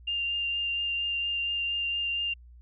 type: tone with vibrato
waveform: sine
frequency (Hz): 2794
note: F7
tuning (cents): 0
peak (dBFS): -27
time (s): 0.07-2.34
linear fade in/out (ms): 10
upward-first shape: triangle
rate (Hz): 4.3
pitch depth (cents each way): 13
effects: added 60 Hz sine -48 dBFS peak until 2.61 s